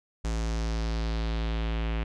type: tone with low-pass filter sweep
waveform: square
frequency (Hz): 55.6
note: A1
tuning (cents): +19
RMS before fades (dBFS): -29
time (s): 0.24-2.04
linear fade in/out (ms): 10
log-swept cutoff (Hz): 7100 to 2700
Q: 2.1
effects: none